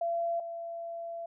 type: tone pair in turn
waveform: sine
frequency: 679 / 675.1 Hz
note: F5 / E5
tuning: -49 / +41 cents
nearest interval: unison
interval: 10 cents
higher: first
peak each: -28 / -36 dBFS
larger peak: first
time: 0.01-0.4 / 0.4-1.26 s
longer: second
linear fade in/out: 5 ms
effects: none